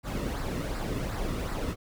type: noise with flanger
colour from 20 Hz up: brown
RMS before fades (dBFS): -32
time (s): 0.03-1.76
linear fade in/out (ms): 50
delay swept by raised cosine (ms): 0.31 to 1.31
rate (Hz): 2.7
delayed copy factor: -0.55
effects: none